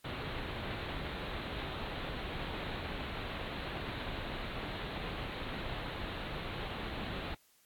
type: low-pass noise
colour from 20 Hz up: pink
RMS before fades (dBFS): -40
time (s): 0.04-7.35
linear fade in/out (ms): 10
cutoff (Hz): 4100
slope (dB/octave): 96
effects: white hiss -68 dBFS RMS until 7.65 s + AAC 64 kbps